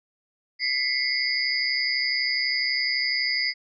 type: tone cluster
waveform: sine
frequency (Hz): 2008 / 2140 / 4704 / 4987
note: B6 / C7 / D8 / D#8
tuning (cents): +28 / +38 / +2 / +3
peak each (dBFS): -28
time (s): 0.59-3.54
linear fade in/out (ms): 50
effects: none